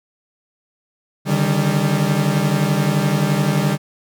40% pulse tone cluster, 142.8 / 154.4 / 196.9 Hz, D3 / D#3 / G3, -48 / -13 / +8 cents, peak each -19 dBFS, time 1.25-3.78 s, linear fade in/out 50 ms, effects none

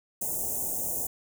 white band-stop noise, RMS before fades -31 dBFS, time 0.21-1.07 s, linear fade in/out 5 ms, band 830 to 6600 Hz, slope 48 dB/octave, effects none

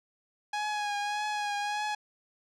sawtooth tone with vibrato, 830.6 Hz, G#5, in tune, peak -26 dBFS, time 0.53-1.95 s, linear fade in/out 5 ms, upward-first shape triangle, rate 1.7 Hz, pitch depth 34 cents each way, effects low-pass 6000 Hz 12 dB/octave

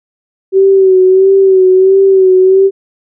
sine tone with vibrato, 380.4 Hz, F#4, 48 cents sharp, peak -3 dBFS, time 0.52-2.71 s, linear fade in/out 50 ms, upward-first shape sine, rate 1.5 Hz, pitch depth 42 cents each way, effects none

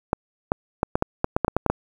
clicks, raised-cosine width 1 ms, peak -5 dBFS, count 12, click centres 0.131 / 0.519 / 0.831 / 0.955 / 1.024 / 1.244 / 1.365 / 1.447 / 1.481 / 1.566 / 1.663 / 1.7 s, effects 7-bit

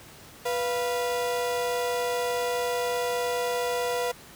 35% pulse tone pair together, 490.7 / 694 Hz, B4 / F5, -11 / -11 cents, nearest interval tritone, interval 600 cents, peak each -25 / -30 dBFS, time 0.45-4.12 s, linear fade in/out 10 ms, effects pink hiss -48 dBFS RMS until 4.35 s + high-pass 60 Hz 12 dB/octave

